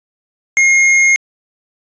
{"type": "tone", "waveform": "square", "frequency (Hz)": 2142, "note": "C7", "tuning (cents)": 40, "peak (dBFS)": -8, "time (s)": [0.57, 1.16], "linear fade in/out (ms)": 0, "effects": ["resampled to 16000 Hz"]}